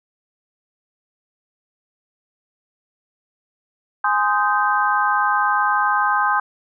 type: chord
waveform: sine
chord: Ab major seventh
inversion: none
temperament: just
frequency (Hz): 830.6 / 1038.3 / 1245.9 / 1557.4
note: Ab5 / C6 / Eb6 / G6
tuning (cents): 0 / -14 / +2 / -12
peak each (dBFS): -21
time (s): 4.04-6.4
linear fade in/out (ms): 5
effects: none